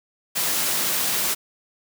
white high-pass noise, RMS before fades -23 dBFS, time 0.35-1.35 s, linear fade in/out 20 ms, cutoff 120 Hz, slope 24 dB/octave, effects none

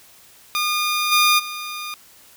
15% pulse tone with level steps, 1215 Hz, D#6, 42 cents flat, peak -13 / -7 / -22 dBFS, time 0.55-1.94 s, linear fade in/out 0 ms, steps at 1.11 / 1.38 s, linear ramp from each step 20 ms, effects white hiss -49 dBFS RMS until 2.36 s

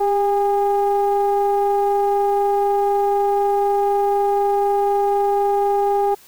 triangle ring-modulated tone, 206 Hz, G#3, 14 cents flat, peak -10 dBFS, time 0-6.15 s, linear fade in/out 10 ms, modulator 606 Hz, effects white hiss -48 dBFS RMS until 6.27 s

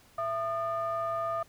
triangle ring-modulated tone, 277.2 Hz, C#4, in tune, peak -24 dBFS, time 0.18-1.43 s, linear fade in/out 5 ms, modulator 944 Hz, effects pink hiss -60 dBFS RMS until 1.48 s

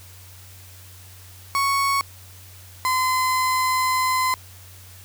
35% pulse tone pair in turn, 1108.7 / 1025.5 Hz, C#6 / C6, 0 / -35 cents, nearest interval minor second, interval 135 cents, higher first, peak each -17 / -17 dBFS, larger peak neither, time 1.55-2.01 / 2.85-4.34 s, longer second, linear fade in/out 0 ms, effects added 92 Hz sine -44 dBFS peak until 5.04 s + white hiss -47 dBFS RMS until 5.04 s

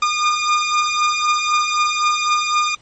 sawtooth beating tone pair, 1212 / 1215.9 Hz, D#6 / D#6, -46 / -40 cents, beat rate 3.9 Hz, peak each -17 / -13 dBFS, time 0.02-2.75 s, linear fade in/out 5 ms, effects pink hiss -52 dBFS RMS until 2.81 s + MP3 32 kbps

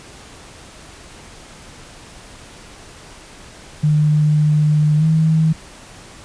sine tone with pitch glide, 151.2 to 158.99 Hz, D#3 to D#3, -49 to +38 cents, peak -11 dBFS, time 3.83-5.53 s, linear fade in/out 10 ms, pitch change +87 cents, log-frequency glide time 4.98-5.04 s, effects pink hiss -40 dBFS RMS until 6.24 s + resampled to 22050 Hz

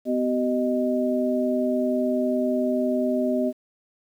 sine tone cluster, 251.2 / 382.8 / 619 Hz, B3 / G4 / D#5, +30 / -41 / -9 cents, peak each -23 / -28 / -25 dBFS, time 0.05-3.53 s, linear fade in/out 50 ms, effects 9-bit

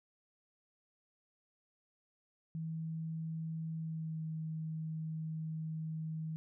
sine tone with pitch glide, 161.2 to 158.71 Hz, E3 to D#3, -38 to +35 cents, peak -37 dBFS, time 2.55-6.36 s, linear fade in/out 0 ms, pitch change -27 cents, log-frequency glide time 3.78-4.24 s, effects none

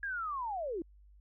sine linear sweep, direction down, 1665 to 304.5 Hz, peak -34 dBFS, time 0.03-0.82 s, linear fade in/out 2 ms, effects added 50 Hz sine -56 dBFS peak until 1.2 s

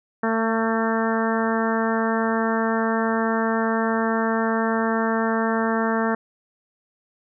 harmonic tone, 224.7 Hz, A3, 37 cents sharp, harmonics 1 / 2 / 3 / 4 / 5 / 6 / 7 / 8, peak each -23 / -26 / -28 / -29 / -30 / -31 / -31 / -32 dBFS, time 0.23-6.15 s, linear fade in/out 5 ms, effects none

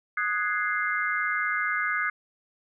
sine chord, Ab dominant seventh, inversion second, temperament equal, 1244.5 / 1480 / 1661.2 / 2093 Hz, Eb6 / Gb6 / Ab6 / C7, 0 / 0 / 0 / 0 cents, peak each -30 dBFS, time 0.17-2.1 s, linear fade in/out 5 ms, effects none

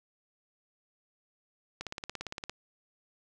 click train, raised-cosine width 0.2 ms, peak -20 dBFS, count 13, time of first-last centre 1.81-2.496 s, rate 17.5 Hz, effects none

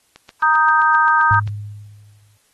click train, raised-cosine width 0.2 ms, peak -21 dBFS, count 11, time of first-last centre 0.16-1.476 s, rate 7.6 Hz
sine chord, Eb major, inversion second, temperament equal, 932.3 / 1244.5 / 1568 Hz, Bb5 / Eb6 / G6, 0 / 0 / 0 cents, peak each -16 / -15 / -16 dBFS, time 0.42-1.4 s, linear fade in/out 10 ms
sine tone with exponential decay, 103.7 Hz, G#2, 2 cents flat, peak -15 dBFS, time 1.31-2.37 s, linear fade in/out 0 ms, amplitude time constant 230 ms
effects white hiss -60 dBFS RMS until 2.53 s + AAC 32 kbps

